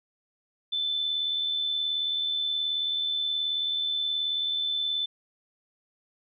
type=tone with amplitude modulation; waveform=sine; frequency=3520 Hz; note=A7; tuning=in tune; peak=-24 dBFS; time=0.72-5.06 s; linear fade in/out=10 ms; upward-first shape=sine; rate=78.7 Hz; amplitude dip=35%; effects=none